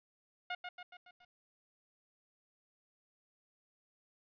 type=tone with echo; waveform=15% pulse; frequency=718 Hz; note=F5; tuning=48 cents sharp; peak=-30 dBFS; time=0.5-0.55 s; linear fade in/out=5 ms; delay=140 ms; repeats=5; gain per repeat=-5 dB; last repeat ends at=1.25 s; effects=resampled to 11025 Hz + 12-bit